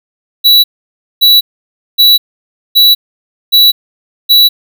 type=tone bursts; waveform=square; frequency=3932 Hz; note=B7; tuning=8 cents flat; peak=-3 dBFS; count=6; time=0.44-4.49 s; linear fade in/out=20 ms; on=200 ms; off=570 ms; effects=none